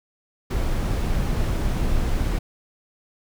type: noise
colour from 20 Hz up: brown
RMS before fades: -22 dBFS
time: 0.5-2.39 s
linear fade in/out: 10 ms
effects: none